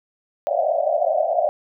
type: band-pass noise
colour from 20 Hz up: pink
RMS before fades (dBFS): -20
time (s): 0.47-1.49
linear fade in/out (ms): 0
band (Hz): 570 to 730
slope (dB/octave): 96
effects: none